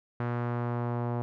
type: tone with low-pass filter sweep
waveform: sawtooth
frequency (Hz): 120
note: B2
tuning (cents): -49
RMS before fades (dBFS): -31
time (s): 0.2-1.22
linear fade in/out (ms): 0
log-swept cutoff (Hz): 1500 to 900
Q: 1.5
effects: none